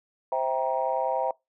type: chord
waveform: sine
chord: C dominant seventh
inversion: none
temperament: just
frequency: 523.3 / 654.1 / 784.9 / 941.9 Hz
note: C5 / E5 / G5 / Bb5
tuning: 0 / -14 / +2 / +18 cents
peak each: -29 dBFS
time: 0.32-1.31 s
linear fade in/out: 2 ms
effects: noise-tail reverb RT60 0.2 s tail -24 dB re dry + tanh soft clip ceiling -13 dBFS